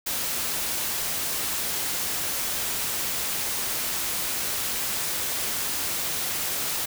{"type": "noise", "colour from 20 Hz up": "white", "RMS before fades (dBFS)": -28, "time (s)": [0.06, 6.86], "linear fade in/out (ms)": 10, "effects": []}